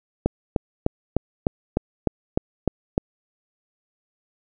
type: click train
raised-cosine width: 2 ms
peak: -5 dBFS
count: 10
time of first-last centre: 0.26-2.979 s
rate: 3.31 Hz
effects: none